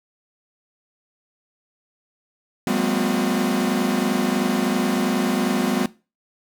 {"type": "tone cluster", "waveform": "45% pulse", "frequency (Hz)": [178.4, 201.9, 231.5, 254.4, 361.8], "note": ["F3", "G#3", "A#3", "C4", "F#4"], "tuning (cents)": [37, -49, -12, -48, -39], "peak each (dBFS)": [-29, -25, -25, -24, -27], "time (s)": [2.67, 5.86], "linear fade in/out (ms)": 2, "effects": ["noise-tail reverb RT60 0.3 s tail -19 dB re dry"]}